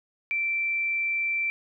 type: tone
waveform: sine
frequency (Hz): 2342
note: D7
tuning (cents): -5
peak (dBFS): -24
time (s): 0.31-1.5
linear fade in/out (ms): 0
effects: none